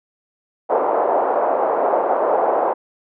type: band-pass noise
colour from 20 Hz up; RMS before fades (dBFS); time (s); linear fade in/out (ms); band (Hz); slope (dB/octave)
pink; -18; 0.69-2.74; 20; 480 to 890; 24
effects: none